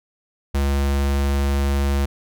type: tone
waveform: square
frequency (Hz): 69.7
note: C#2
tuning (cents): +10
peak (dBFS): -18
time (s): 0.54-2.06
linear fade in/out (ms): 10
effects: none